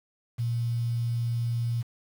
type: tone with quantisation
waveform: sine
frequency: 117.9 Hz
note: A#2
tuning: 20 cents sharp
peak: -25 dBFS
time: 0.38-1.83 s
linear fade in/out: 20 ms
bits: 8
effects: none